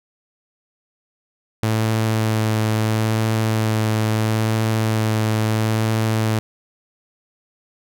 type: tone with vibrato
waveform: sawtooth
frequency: 110 Hz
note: A2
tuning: in tune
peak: -13 dBFS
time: 1.63-6.39 s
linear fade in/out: 0 ms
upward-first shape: sine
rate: 0.75 Hz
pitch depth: 13 cents each way
effects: none